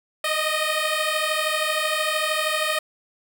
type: beating tone pair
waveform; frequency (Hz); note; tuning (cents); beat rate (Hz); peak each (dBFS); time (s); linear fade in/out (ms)
10% pulse; 613 / 626; D#5 / D#5; -26 / +10; 13; -16; 0.24-2.79; 5
effects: none